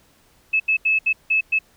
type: tone bursts at uneven times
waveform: sine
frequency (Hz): 2600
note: E7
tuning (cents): -24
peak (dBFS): -15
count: 6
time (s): 0.53-0.6 / 0.68-0.77 / 0.85-0.99 / 1.06-1.13 / 1.3-1.41 / 1.52-1.59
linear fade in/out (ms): 10
effects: pink hiss -57 dBFS RMS until 1.76 s